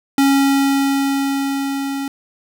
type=tone with level ramp; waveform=square; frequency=275.6 Hz; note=C#4; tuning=10 cents flat; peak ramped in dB=-11 to -22 dBFS; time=0.18-2.08 s; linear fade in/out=2 ms; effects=none